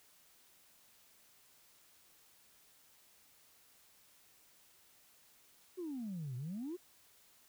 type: exponential two-way sweep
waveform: sine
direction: down then up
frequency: 380 to 119.4 to 380 Hz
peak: -38 dBFS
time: 5.77-6.77 s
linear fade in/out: 20 ms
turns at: 6.36 s
effects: tanh soft clip ceiling -36 dBFS + white hiss -66 dBFS RMS until 7.48 s